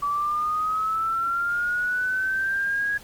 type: linear sweep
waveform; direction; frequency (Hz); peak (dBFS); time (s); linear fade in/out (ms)
sine; up; 1145 to 1661.2; -22; 0.02-2.98; 10
effects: pink hiss -47 dBFS RMS until 3.03 s + Opus 48 kbps